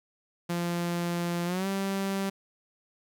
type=tone with pitch glide; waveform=sawtooth; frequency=172.8 to 195.09 Hz; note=F3 to G3; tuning=-18 to -8 cents; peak=-24 dBFS; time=0.49-2.3 s; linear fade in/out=10 ms; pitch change=+210 cents; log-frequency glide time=1.45-1.67 s; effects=11-bit